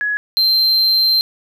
sine / triangle tone pair in turn, 1682 / 4134 Hz, G#6 / C8, +22 / -22 cents, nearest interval octave + major third, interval 1556 cents, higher second, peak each -16 / -10 dBFS, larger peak second, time 0.01-0.17 / 0.37-1.21 s, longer second, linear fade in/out 0 ms, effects none

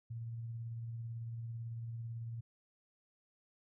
sine tone with tremolo, 115.5 Hz, A#2, 16 cents flat, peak -39 dBFS, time 0.1-2.41 s, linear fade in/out 10 ms, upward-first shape sine, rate 18 Hz, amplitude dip 25%, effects none

